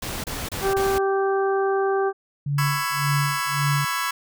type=noise bursts; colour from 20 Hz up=pink; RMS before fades=-30 dBFS; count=4; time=0.02-0.984 s; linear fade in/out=5 ms; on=220 ms; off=28 ms
type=harmonic tone; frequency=390 Hz; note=G4; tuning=9 cents flat; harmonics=1 / 2 / 3 / 4; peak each=-20 / -26 / -30 / -32 dBFS; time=0.61-2.13 s; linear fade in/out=50 ms
type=tone with tremolo; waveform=sine; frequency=143 Hz; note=D3; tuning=46 cents flat; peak=-19 dBFS; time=2.46-3.85 s; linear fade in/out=5 ms; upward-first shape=sine; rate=1.8 Hz; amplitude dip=100%
type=chord; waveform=sawtooth; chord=C# minor seventh; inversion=third; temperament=just; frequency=997.9 / 1108.7 / 1330.5 / 1663.1 Hz; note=B5 / C#6 / E6 / G#6; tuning=+18 / 0 / +16 / +2 cents; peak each=-25 dBFS; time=2.58-4.11 s; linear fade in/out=5 ms
effects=none